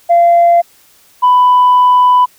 sine tone pair in turn, 688 / 994.7 Hz, F5 / B5, -26 / +12 cents, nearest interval tritone, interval 638 cents, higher second, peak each -3 dBFS, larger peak neither, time 0.09-0.62 / 1.22-2.26 s, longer second, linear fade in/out 20 ms, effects tanh soft clip ceiling -2 dBFS + white hiss -47 dBFS RMS until 2.38 s

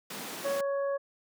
pink high-pass noise, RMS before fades -40 dBFS, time 0.1-0.61 s, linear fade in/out 5 ms, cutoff 190 Hz, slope 24 dB/octave
harmonic tone, 557 Hz, C#5, 8 cents sharp, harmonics 1 / 2 / 3, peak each -28 / -39 / -44 dBFS, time 0.44-0.98 s, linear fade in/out 20 ms
effects none

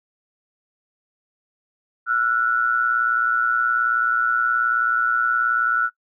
sine tone pair together, 1344.2 / 1463 Hz, E6 / F#6, +33 / -20 cents, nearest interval minor second, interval 147 cents, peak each -20 dBFS, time 2.06-5.9 s, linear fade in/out 50 ms, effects noise-tail reverb RT60 0.1 s tail -19 dB re dry

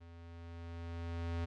square tone with level ramp, 84.5 Hz, E2, 43 cents sharp, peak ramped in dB -53 to -35 dBFS, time 0-1.46 s, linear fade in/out 20 ms, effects low-pass 4000 Hz 12 dB/octave

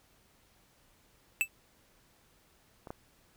square tone with exponential decay, 2637 Hz, E7, in tune, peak -21 dBFS, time 1.41-1.48 s, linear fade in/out 0 ms, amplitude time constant 15 ms
clicks, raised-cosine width 1 ms, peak -31 / -25 dBFS, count 2, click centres 2.872 / 2.905 s
effects pink hiss -66 dBFS RMS until 3.36 s

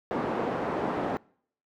pink band-pass noise, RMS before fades -30 dBFS, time 0.11-1.17 s, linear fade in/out 0 ms, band 260 to 970 Hz, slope 12 dB/octave, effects noise-tail reverb RT60 0.6 s tail -25 dB re dry

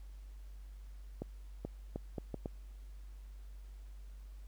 accelerating click train, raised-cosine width 2 ms, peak -25 dBFS, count 6, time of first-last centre 1.22-2.459 s, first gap 430 ms, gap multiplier 0.72, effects added 49 Hz sine -47 dBFS peak until 4.47 s + pink hiss -69 dBFS RMS until 4.47 s

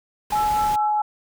pink noise, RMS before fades -33 dBFS, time 0.3-0.76 s, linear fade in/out 5 ms
sine tone, 844 Hz, G#5, 28 cents sharp, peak -18 dBFS, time 0.32-1.02 s, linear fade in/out 5 ms
sine tone with tremolo, 1330 Hz, E6, 15 cents sharp, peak -27 dBFS, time 0.35-1.02 s, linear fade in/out 10 ms, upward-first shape sine, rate 4.7 Hz, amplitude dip 90%
effects none

